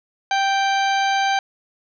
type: harmonic tone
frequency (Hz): 784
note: G5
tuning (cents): 0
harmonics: 1 / 2 / 3 / 4 / 5 / 6 / 8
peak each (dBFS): -18 / -24 / -28 / -30 / -32 / -34 / -36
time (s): 0.31-1.39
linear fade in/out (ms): 2
effects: none